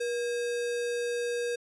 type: tone with sample-and-hold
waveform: sine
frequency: 478.7 Hz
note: A#4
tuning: 46 cents sharp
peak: -28 dBFS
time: 0-1.56 s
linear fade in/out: 10 ms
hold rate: 2100 Hz
effects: resampled to 24000 Hz